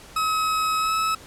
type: tone with pitch glide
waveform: 40% pulse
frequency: 1279 to 1296.1 Hz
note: D#6 to E6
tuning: +47 to -30 cents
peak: -20 dBFS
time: 0.16-1.15 s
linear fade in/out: 5 ms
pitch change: +23 cents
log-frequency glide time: 0.78-0.93 s
effects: pink hiss -45 dBFS RMS until 1.26 s + low-pass 11000 Hz 12 dB/octave